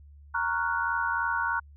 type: chord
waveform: sine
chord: Gb major seventh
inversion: first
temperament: equal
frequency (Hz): 932.3 / 1108.7 / 1396.9 / 1480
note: Bb5 / Db6 / F6 / Gb6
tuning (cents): 0 / 0 / 0 / 0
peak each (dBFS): -30 / -33 / -33 / -29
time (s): 0.34-1.6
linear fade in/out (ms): 10
effects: added 72 Hz sine -48 dBFS peak until 1.76 s